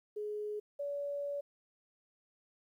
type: tone pair in turn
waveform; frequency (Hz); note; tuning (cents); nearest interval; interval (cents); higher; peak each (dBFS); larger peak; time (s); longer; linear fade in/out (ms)
sine; 420 / 571; G#4 / D5; +19 / -49; perfect fourth; 532; second; -36 / -35; second; 0.16-0.6 / 0.79-1.41; second; 10
effects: 12-bit